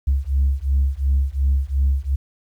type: beating tone pair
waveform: sine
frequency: 67 / 69.8 Hz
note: C2 / C#2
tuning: +42 / +13 cents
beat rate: 2.8 Hz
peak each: -18 dBFS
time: 0.07-2.16 s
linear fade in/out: 10 ms
effects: tanh soft clip ceiling -11 dBFS + 9-bit